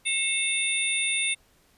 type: tone cluster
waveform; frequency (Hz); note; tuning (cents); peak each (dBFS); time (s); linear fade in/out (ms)
sine; 2172 / 2666 / 3619 / 9210; C#7 / E7 / A7 / D9; -36 / +19 / +48 / -35; -29; 0.05-1.35; 20
effects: pink hiss -62 dBFS RMS until 1.77 s + resampled to 32000 Hz